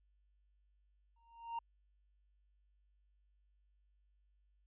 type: tone with exponential growth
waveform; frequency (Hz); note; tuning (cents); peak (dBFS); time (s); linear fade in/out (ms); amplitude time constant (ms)
triangle; 927; A#5; -10; -34; 1.16-1.59; 5; 93
effects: added 50 Hz sine -70 dBFS peak until 4.66 s + resampled to 8000 Hz